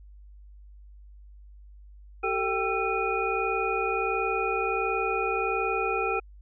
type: tone cluster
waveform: sine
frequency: 384.9 / 446.3 / 782 / 1338 / 2465 Hz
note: G4 / A4 / G5 / E6 / D#7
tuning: -32 / +25 / -4 / +25 / -17 cents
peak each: -31 dBFS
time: 2.23-6.2 s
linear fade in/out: 10 ms
effects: added 50 Hz sine -46 dBFS peak until 6.41 s